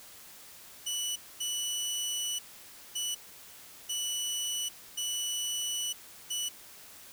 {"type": "tone bursts at uneven times", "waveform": "20% pulse", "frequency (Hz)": 2960, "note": "F#7", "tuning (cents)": 0, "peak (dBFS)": -26, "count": 6, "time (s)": [[0.86, 1.16], [1.4, 2.39], [2.95, 3.15], [3.89, 4.69], [4.97, 5.93], [6.3, 6.49]], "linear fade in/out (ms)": 10, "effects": ["white hiss -51 dBFS RMS until 7.12 s"]}